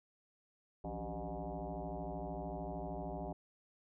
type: tone with frequency modulation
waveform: sine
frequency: 273.4 Hz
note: C#4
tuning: 24 cents flat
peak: -39 dBFS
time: 0.84-3.33 s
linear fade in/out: 5 ms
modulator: 112 Hz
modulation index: 4.8
effects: none